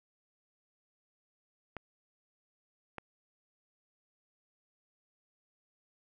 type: clicks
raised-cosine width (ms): 0.5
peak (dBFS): -25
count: 2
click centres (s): 1.767 / 2.983
effects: none